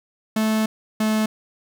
45% pulse tone pair in turn, 218.3 / 216.9 Hz, A3 / A3, -13 / -25 cents, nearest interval unison, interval 12 cents, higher first, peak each -18 dBFS, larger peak neither, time 0.36-0.66 / 1-1.26 s, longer first, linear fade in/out 5 ms, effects none

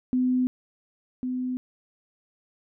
sine tone pair in turn, 253.2 / 253.2 Hz, B3 / B3, +43 / +43 cents, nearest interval unison, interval 0 cents, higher neither, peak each -20 / -26 dBFS, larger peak first, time 0.13-0.47 / 1.23-1.57 s, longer neither, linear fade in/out 0 ms, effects none

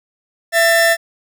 45% pulse tone pair together, 668.6 / 1785 Hz, E5 / A6, +24 / +24 cents, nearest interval octave + perfect fourth, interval 1700 cents, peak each -13 dBFS, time 0.52-0.97 s, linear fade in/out 50 ms, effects none

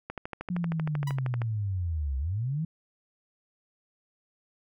click train, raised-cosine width 0.5 ms, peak -20 dBFS, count 18, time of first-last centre 0.1-1.418 s, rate 12.9 Hz
sine linear two-way sweep, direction down then up, 180 to 64.1 to 166.6 Hz, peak -27 dBFS, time 0.5-2.65 s, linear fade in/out 5 ms, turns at 2.18 s
sawtooth tone with exponential decay, 981 Hz, B5, 12 cents flat, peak -30 dBFS, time 1.07-1.18 s, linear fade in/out 5 ms, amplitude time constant 22 ms
effects none

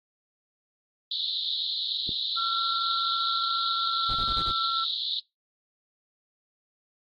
pink band-pass noise, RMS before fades -30 dBFS, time 1.11-5.2 s, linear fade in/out 5 ms, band 3500 to 4200 Hz, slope 96 dB/octave
click, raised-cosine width 3 ms, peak -24 dBFS, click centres 2.092 s
sine tone with pitch glide, 1360 to 1349 Hz, F6 to E6, -46 to +40 cents, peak -27 dBFS, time 2.36-4.85 s, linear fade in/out 20 ms, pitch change -14 cents, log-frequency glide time 3.76-4.42 s
brown noise bursts, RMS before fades -36 dBFS, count 5, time 4.09-4.515 s, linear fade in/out 5 ms, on 61 ms, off 30 ms
effects noise-tail reverb RT60 0.2 s tail -23 dB re dry + AAC 32 kbps

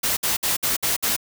white noise bursts, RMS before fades -22 dBFS, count 6, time 0.03-1.165 s, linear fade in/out 10 ms, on 140 ms, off 59 ms, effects none

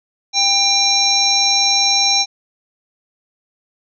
harmonic tone, 795 Hz, G5, 24 cents sharp, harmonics 1 / 3 / 5 / 7 / 8, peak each -21 / -22 / -16 / -16 / -22 dBFS, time 0.33-2.26 s, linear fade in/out 50 ms, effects none

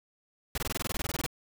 pink noise bursts, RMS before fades -32 dBFS, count 15, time 0.55-1.264 s, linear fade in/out 2 ms, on 28 ms, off 21 ms, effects none

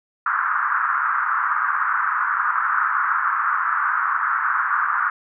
white band-pass noise, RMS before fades -21 dBFS, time 0.26-5.1 s, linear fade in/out 2 ms, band 1100 to 1500 Hz, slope 48 dB/octave, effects none

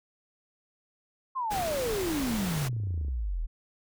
sine exponential sweep, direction down, 1086 to 36.71 Hz, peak -28 dBFS, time 1.35-3.47 s, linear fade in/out 20 ms
pink noise, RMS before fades -35 dBFS, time 1.5-2.69 s, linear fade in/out 20 ms
click train, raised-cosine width 3 ms, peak -34 dBFS, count 26, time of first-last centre 2.2-3.083 s, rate 28.3 Hz
effects none

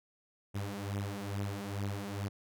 sawtooth beating tone pair, 99.1 / 101.4 Hz, G2 / G#2, +19 / -41 cents, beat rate 2.3 Hz, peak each -35 / -34 dBFS, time 0.54-2.29 s, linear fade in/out 20 ms, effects none

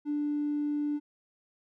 triangle tone, 294.2 Hz, D4, 3 cents sharp, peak -24 dBFS, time 0.05-1 s, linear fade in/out 50 ms, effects tanh soft clip ceiling -25 dBFS

